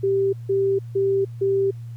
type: tone bursts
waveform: sine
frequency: 391.3 Hz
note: G4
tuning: 3 cents flat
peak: -17 dBFS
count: 4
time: 0.03-1.71 s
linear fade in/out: 10 ms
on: 300 ms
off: 160 ms
effects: added 117 Hz sine -32 dBFS peak until 1.96 s + pink hiss -60 dBFS RMS until 1.96 s